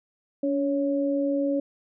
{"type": "tone pair together", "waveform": "sine", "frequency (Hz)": [283.6, 555.8], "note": ["C#4", "C#5"], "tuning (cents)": [40, 4], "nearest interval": "octave", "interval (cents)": 1164, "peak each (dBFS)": [-24, -26], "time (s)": [0.43, 1.6], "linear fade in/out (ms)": 5, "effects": []}